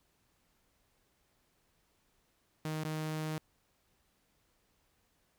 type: tone with dropouts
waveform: sawtooth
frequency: 155.9 Hz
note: D#3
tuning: 4 cents sharp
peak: -31 dBFS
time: 2.65-3.38 s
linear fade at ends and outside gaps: 2 ms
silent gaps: 2.838-2.849 s
effects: pink hiss -74 dBFS RMS until 5.38 s